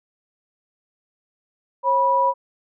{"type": "tone pair together", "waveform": "sine", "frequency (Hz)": [542, 977.5], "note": ["C#5", "B5"], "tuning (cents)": [-39, -18], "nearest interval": "minor seventh", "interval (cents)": 1021, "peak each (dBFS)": [-22, -16], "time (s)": [1.83, 2.34], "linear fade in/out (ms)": 50, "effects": []}